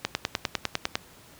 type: click train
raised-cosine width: 0.2 ms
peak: -7 dBFS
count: 10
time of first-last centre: 0.05-0.955 s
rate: 9.95 Hz
effects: pink hiss -52 dBFS RMS until 1.39 s + high-pass 60 Hz 12 dB/octave